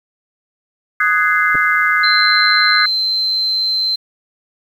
sine chord, Ab dominant seventh, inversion second, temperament just, 1245.9 / 1495.1 / 1661.2 / 2077 Hz, Eb6 / Gb6 / Ab6 / C7, +2 / +18 / 0 / -13 cents, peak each -17 dBFS, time 1-2.86 s, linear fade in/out 5 ms
clicks, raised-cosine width 2 ms, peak -17 / -14 dBFS, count 2, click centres 1.547 / 1.554 s
sine tone, 4098 Hz, C8, 37 cents flat, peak -14 dBFS, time 2.03-3.96 s, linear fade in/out 10 ms
effects 7-bit

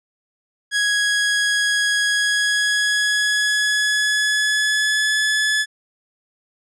sawtooth tone with pitch glide, 1661.2 to 1716.8 Hz, G#6 to A6, 0 to -43 cents, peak -13 dBFS, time 0.71-5.66 s, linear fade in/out 50 ms, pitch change +57 cents, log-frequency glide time 2.05-5.17 s, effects resampled to 22050 Hz

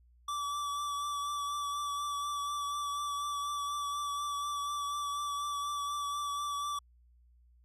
square tone with vibrato, 1156 Hz, D6, 28 cents flat, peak -34 dBFS, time 0.28-6.79 s, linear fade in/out 5 ms, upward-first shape triangle, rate 4.1 Hz, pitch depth 25 cents each way, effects added 60 Hz sine -60 dBFS peak until 7.64 s + low-pass 11000 Hz 12 dB/octave

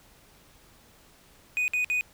triangle tone bursts, 2484 Hz, D#7, 3 cents flat, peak -22 dBFS, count 3, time 1.57-2.01 s, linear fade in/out 0 ms, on 110 ms, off 55 ms, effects pink hiss -57 dBFS RMS until 2.13 s

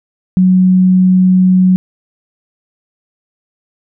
sine tone, 184.8 Hz, F#3, 2 cents flat, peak -5 dBFS, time 0.37-1.76 s, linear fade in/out 0 ms, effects none

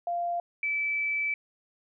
sine tone pair in turn, 694 / 2311 Hz, F5 / D7, -11 / -28 cents, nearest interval octave + major sixth, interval 2083 cents, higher second, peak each -27 / -26 dBFS, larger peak second, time 0.07-0.4 / 0.63-1.34 s, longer second, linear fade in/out 2 ms, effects none

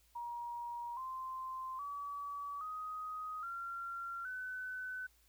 sine tone with pitch steps, 950 / 1042 / 1142.9 / 1253.5 / 1374.9 / 1508 Hz, A#5 / C6 / D6 / D#6 / F6 / F#6, +33 / -7 / -47 / +12 / -27 / +32 cents, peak -40 dBFS, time 0.15-5.07 s, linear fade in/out 10 ms, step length 820 ms, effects added 57 Hz sine -70 dBFS peak until 5.28 s + white hiss -71 dBFS RMS until 5.28 s

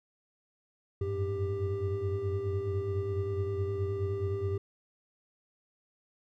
triangle tone cluster, 91.3 / 95.9 / 105.5 / 395 Hz, F#2 / G2 / G#2 / G4, -23 / -37 / +28 / +13 cents, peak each -38 / -32 / -36 / -31 dBFS, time 1.01-4.58 s, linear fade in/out 5 ms, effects none

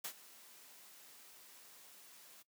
white noise with ADSR envelope, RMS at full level -41 dBFS, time 0.04-2.43 s, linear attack 8 ms, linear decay 77 ms, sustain -18 dB, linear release 14 ms, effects noise-tail reverb RT60 0.1 s tail -18 dB re dry + high-pass 200 Hz 12 dB/octave

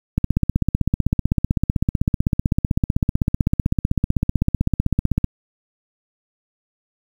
click train, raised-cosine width 5 ms, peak -4 dBFS, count 81, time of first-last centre 0.18-5.243 s, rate 15.8 Hz, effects 7-bit

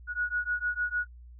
sine beating tone pair, 1455 / 1461.6 Hz, F#6 / F#6, -29 / -22 cents, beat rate 6.6 Hz, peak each -31 dBFS, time 0.07-1.07 s, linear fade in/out 50 ms, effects added 60 Hz sine -46 dBFS peak until 1.39 s

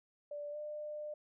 sine tone with pitch glide, 585 to 600.1 Hz, D5 to D5, -7 to +37 cents, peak -40 dBFS, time 0.31-1.14 s, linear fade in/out 5 ms, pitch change +44 cents, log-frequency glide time 0.51-0.57 s, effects none

